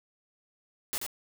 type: noise with echo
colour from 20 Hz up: white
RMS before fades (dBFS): -32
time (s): 0.93-0.98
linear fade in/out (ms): 0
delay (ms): 84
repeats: 1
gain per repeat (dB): -4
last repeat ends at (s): 1.064
effects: none